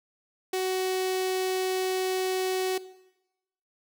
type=tone with notch filter; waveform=sawtooth; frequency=373.8 Hz; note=F#4; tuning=18 cents sharp; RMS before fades=-28 dBFS; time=0.53-2.78 s; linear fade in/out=5 ms; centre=1300 Hz; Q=1.6; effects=noise-tail reverb RT60 0.9 s tail -17 dB re dry